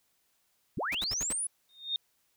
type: linear sweep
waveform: sine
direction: up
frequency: 51.1 to 10390 Hz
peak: -30 dBFS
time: 0.77-1.47 s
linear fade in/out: 5 ms
type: noise bursts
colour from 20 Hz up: pink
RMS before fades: -39 dBFS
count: 5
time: 0.92-1.328 s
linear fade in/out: 2 ms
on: 28 ms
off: 67 ms
type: tone with exponential growth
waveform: sine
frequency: 3678 Hz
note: A#7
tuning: 24 cents flat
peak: -25 dBFS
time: 1.69-1.96 s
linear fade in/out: 1 ms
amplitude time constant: 58 ms
effects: white hiss -73 dBFS RMS until 2.36 s